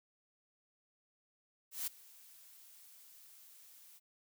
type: noise with ADSR envelope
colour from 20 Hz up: blue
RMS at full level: -37 dBFS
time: 1.71-4 s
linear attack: 160 ms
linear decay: 11 ms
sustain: -22 dB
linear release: 30 ms
effects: none